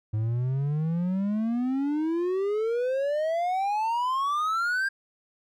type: exponential sweep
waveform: triangle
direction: up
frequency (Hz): 105.6 to 1613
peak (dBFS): -22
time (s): 0.13-4.89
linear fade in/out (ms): 10
effects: none